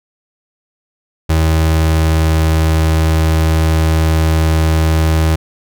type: tone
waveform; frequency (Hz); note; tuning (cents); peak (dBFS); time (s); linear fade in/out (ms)
35% pulse; 79.8; D#2; +44; -8; 1.29-5.36; 10
effects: none